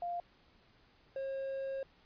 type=tone pair in turn; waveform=sine / triangle; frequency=698 / 539.4 Hz; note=F5 / C#5; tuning=-1 / -47 cents; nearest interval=major third; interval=446 cents; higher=first; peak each=-35 / -34 dBFS; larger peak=second; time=0.02-0.2 / 1.16-1.83 s; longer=second; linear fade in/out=2 ms; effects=pink hiss -66 dBFS RMS until 2.05 s + resampled to 11025 Hz